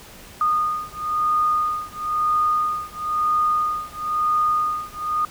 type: beating tone pair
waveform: sine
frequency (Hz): 1228 / 1229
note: D#6 / D#6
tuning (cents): -23 / -22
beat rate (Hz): 1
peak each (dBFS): -22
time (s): 0.41-5.25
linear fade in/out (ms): 2
effects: pink hiss -43 dBFS RMS until 5.3 s